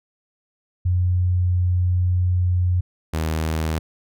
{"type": "tone pair in turn", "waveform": ["sine", "sawtooth"], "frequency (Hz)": [89.9, 79.42], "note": ["F#2", "D#2"], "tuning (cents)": [-49, 36], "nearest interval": "major second", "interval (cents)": 215, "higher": "first", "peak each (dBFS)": [-16, -17], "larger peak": "first", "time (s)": [[0.85, 2.81], [3.13, 3.79]], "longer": "first", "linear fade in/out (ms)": 10, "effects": []}